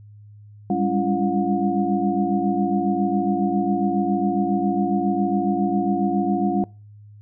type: tone cluster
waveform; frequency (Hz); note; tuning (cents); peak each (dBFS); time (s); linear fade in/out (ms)
sine; 195.2 / 202.5 / 281.1 / 340.2 / 722; G3 / G#3 / C#4 / F4 / F#5; -7 / -43 / +24 / -45 / -43; -25; 0.7-6.64; 2
effects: noise-tail reverb RT60 0.4 s tail -25 dB re dry + added 104 Hz sine -42 dBFS peak until 7.21 s